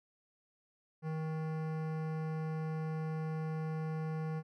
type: tone with hard clipping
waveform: sine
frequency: 157.9 Hz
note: D#3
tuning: 26 cents sharp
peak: -37 dBFS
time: 1.02-4.43 s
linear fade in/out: 50 ms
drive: 17 dB
effects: none